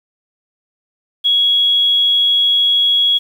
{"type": "tone", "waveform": "sine", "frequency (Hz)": 3331, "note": "G#7", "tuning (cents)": 4, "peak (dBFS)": -10, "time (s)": [1.24, 3.19], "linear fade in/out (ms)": 20, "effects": ["7-bit"]}